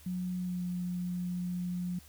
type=tone with pitch glide; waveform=sine; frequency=181.5 to 178.59 Hz; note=F#3 to F3; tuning=-33 to +39 cents; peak=-32 dBFS; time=0.06-1.99 s; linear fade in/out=5 ms; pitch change=-28 cents; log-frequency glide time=0.41-0.62 s; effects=added 74 Hz sine -56 dBFS peak until 2.08 s + white hiss -58 dBFS RMS until 2.08 s